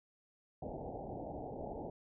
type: low-pass noise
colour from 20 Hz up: white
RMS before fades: -44 dBFS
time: 0.62-1.9 s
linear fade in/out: 5 ms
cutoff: 840 Hz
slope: 96 dB/octave
effects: none